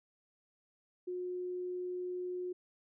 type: tone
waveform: sine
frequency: 361.2 Hz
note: F#4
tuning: 42 cents flat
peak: -36 dBFS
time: 1.07-2.53 s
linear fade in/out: 10 ms
effects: none